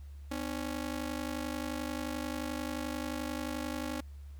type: ring-modulated tone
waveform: sawtooth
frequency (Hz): 277.2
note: C#4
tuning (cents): 0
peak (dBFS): -28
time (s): 0.31-4.01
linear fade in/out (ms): 5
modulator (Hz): 25.7
effects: added 71 Hz sine -44 dBFS peak until 4.39 s + pink hiss -67 dBFS RMS until 4.39 s